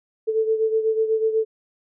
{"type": "beating tone pair", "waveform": "sine", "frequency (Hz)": [440, 448.1], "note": ["A4", "A4"], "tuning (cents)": [0, 32], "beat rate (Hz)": 8.1, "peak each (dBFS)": [-19, -25], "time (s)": [0.27, 1.45], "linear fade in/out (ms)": 20, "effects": []}